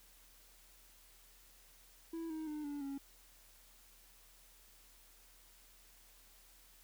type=tone with pitch steps; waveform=triangle; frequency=329.6 / 315.4 / 301.9 / 288.9 / 276.5 Hz; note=E4 / D#4 / D4 / D4 / C#4; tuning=0 / +24 / +48 / -28 / -4 cents; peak=-38 dBFS; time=2.13-2.98 s; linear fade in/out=5 ms; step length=170 ms; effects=added 40 Hz sine -66 dBFS peak until 6.83 s + white hiss -64 dBFS RMS until 6.83 s